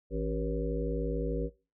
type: harmonic tone with a mistuned harmonic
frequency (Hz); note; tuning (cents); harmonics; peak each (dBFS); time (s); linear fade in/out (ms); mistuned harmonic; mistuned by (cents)
55; A1; 0; 1 / 3 / 5 / 7 / 9 / 10; -33 / -38 / -38 / -38 / -36 / -43; 0.1-1.5; 50; 9; -64
effects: noise-tail reverb RT60 0.3 s tail -18 dB re dry